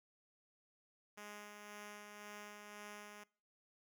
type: tone with tremolo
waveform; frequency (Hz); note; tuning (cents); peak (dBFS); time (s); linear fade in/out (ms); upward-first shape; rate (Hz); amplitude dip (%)
5% pulse; 207.7; G#3; 0; -38; 1.17-3.24; 10; sine; 1.9; 35
effects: noise-tail reverb RT60 0.4 s tail -23 dB re dry